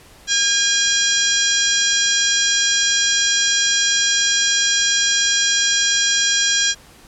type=harmonic tone with a mistuned harmonic; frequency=813 Hz; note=G#5; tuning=37 cents flat; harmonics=2 / 3 / 4 / 5 / 6 / 7 / 8 / 9; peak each=-21 / -29 / -20 / -25 / -26 / -20 / -31 / -24 dBFS; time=0.27-6.75 s; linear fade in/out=50 ms; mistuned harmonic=9; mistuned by=-20 cents; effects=pink hiss -46 dBFS RMS until 7.07 s + low-pass 12000 Hz 12 dB/octave